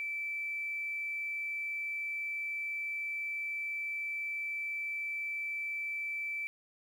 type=tone with quantisation; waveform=sine; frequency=2323 Hz; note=D7; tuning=20 cents flat; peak=-34 dBFS; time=0-6.47 s; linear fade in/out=0 ms; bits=10; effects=none